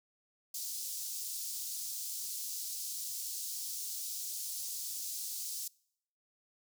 pink high-pass noise, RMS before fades -40 dBFS, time 0.54-5.68 s, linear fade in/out 5 ms, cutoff 5000 Hz, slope 24 dB/octave, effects noise-tail reverb RT60 0.7 s tail -25 dB re dry

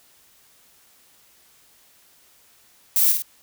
violet noise with echo, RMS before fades -18 dBFS, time 2.96-3.12 s, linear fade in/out 2 ms, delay 51 ms, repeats 2, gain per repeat -5 dB, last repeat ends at 3.222 s, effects white hiss -56 dBFS RMS until 3.42 s

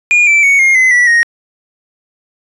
triangle tone with pitch steps, 2433 / 2329 / 2228 / 2133 / 2041 / 1953.5 / 1869.6 Hz, D#7 / D7 / C#7 / C7 / C7 / B6 / A#6, -39 / -15 / +8 / +33 / -44 / -19 / +5 cents, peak -4 dBFS, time 0.11-1.23 s, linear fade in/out 0 ms, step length 160 ms, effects resampled to 24000 Hz

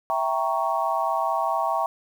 sine chord, E diminished seventh, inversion none, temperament equal, 659.3 / 784 / 932.3 / 1108.7 Hz, E5 / G5 / Bb5 / Db6, 0 / 0 / 0 / 0 cents, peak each -27 dBFS, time 0.1-1.86 s, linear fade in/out 0 ms, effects 8-bit

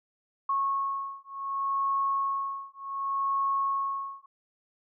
sine beating tone pair, 1097 / 1097.67 Hz, C#6 / C#6, -18 / -17 cents, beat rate 0.67 Hz, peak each -30 dBFS, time 0.49-4.26 s, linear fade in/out 5 ms, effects none

